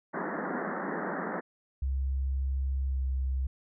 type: band-pass noise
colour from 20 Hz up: pink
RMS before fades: -34 dBFS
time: 0.13-1.41 s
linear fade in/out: 20 ms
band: 170 to 1900 Hz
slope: 96 dB/octave
type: tone with pitch glide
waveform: sine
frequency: 66.9 to 65.71 Hz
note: C2 to C2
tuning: +39 to +8 cents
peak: -27 dBFS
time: 1.82-3.47 s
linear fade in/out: 5 ms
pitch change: -31 cents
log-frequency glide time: 2.87-3 s
effects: none